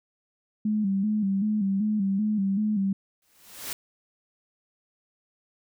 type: tone with vibrato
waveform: sine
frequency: 203.8 Hz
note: G#3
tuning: 32 cents flat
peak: -22 dBFS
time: 0.65-2.93 s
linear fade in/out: 5 ms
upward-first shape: square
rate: 2.6 Hz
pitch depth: 77 cents each way
type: noise with exponential growth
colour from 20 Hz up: white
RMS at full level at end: -31 dBFS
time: 3.22-3.73 s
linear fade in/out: 2 ms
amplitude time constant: 110 ms
effects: none